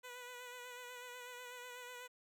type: tone with vibrato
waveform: 10% pulse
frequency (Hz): 493.9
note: B4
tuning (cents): 0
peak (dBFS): -40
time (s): 0.03-2.08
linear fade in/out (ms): 20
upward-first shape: sine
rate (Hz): 8.1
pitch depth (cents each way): 30
effects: none